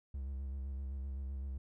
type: tone with vibrato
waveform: triangle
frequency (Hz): 67.5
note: C#2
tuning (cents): -45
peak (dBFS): -36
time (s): 0.14-1.58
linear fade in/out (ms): 5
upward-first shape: square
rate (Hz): 7.8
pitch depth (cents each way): 41
effects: none